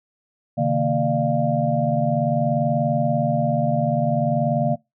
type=tone cluster; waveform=sine; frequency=133.4 / 153.9 / 231.6 / 596 / 693 Hz; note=C3 / D#3 / A#3 / D5 / F5; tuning=+34 / -19 / -11 / +25 / -14 cents; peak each=-24 dBFS; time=0.57-4.76 s; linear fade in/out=20 ms; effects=noise-tail reverb RT60 0.2 s tail -22 dB re dry